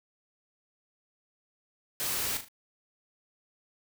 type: noise with echo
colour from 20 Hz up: white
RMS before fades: -32 dBFS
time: 2-2.37 s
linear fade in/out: 0 ms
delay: 38 ms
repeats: 3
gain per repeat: -8 dB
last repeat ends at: 2.484 s
effects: none